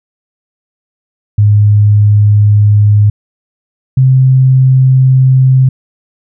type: tone pair in turn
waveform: sine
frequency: 104.1 / 130.82 Hz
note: G#2 / C3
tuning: +5 / 0 cents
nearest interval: major third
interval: 395 cents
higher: second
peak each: -3 dBFS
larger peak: neither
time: 1.38-3.1 / 3.97-5.69 s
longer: neither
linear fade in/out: 5 ms
effects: none